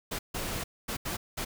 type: noise bursts at uneven times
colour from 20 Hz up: pink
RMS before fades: -34 dBFS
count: 5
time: 0.11-0.19 / 0.34-0.64 / 0.88-0.97 / 1.05-1.17 / 1.37-1.45 s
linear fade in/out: 10 ms
effects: none